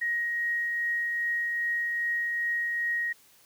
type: tone with tremolo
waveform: sine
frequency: 1884 Hz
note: A#6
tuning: 18 cents sharp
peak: -25 dBFS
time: 0.01-3.13 s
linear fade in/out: 10 ms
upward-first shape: triangle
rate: 2.5 Hz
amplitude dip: 25%
effects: white hiss -59 dBFS RMS until 3.45 s